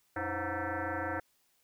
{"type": "tone with frequency modulation", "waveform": "sine", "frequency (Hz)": 507, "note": "B4", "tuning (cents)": 45, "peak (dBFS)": -32, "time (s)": [0.16, 1.2], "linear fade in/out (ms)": 5, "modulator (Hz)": 208, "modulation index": 6.2, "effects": ["white hiss -72 dBFS RMS until 1.63 s"]}